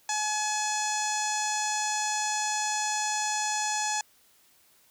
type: tone with low-pass filter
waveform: sawtooth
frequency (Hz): 850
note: G#5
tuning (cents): +40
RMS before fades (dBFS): -29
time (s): 0.09-4.01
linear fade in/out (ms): 2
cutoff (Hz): 6800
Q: 5.5
effects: white hiss -62 dBFS RMS until 4.9 s